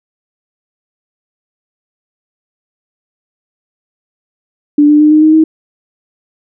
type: tone with pitch steps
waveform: sine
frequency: 293.7 / 298.1 / 302.7 / 307.2 / 311.9 / 316.6 Hz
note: D4 / D4 / D#4 / D#4 / D#4 / D#4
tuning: 0 / +26 / -48 / -22 / +4 / +30 cents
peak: -3 dBFS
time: 4.78-5.44 s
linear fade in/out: 5 ms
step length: 110 ms
effects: none